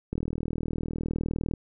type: click train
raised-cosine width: 3 ms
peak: -17 dBFS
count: 57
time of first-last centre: 0.13-1.537 s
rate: 39.8 Hz
effects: none